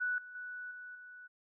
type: tone with level steps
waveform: sine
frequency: 1480 Hz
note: F#6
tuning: in tune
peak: -31 / -47 / -41 / -45 / -49 dBFS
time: 0-1.28 s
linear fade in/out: 20 ms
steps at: 0.18 / 0.35 / 0.71 / 0.95 s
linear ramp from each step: 2 ms
effects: none